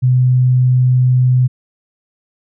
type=tone; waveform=sine; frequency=126.7 Hz; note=B2; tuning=45 cents sharp; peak=-8 dBFS; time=0.02-1.48 s; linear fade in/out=20 ms; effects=none